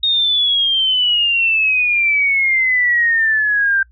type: exponential sweep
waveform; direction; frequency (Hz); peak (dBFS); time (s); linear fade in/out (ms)
sine; down; 3729 to 1568; -12; 0.03-3.83; 5
effects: noise-tail reverb RT60 0.1 s tail -24 dB re dry + added 60 Hz sine -46 dBFS peak until 3.91 s